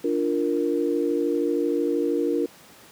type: chord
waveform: sine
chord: Bb major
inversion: first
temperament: equal with one note detuned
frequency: 293.7 / 346.6 / 466.2 Hz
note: D4 / F4 / Bb4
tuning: 0 / -13 / 0 cents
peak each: -25 dBFS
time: 0.04-2.46 s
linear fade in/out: 5 ms
effects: pink hiss -49 dBFS RMS until 2.91 s + high-pass 150 Hz 12 dB/octave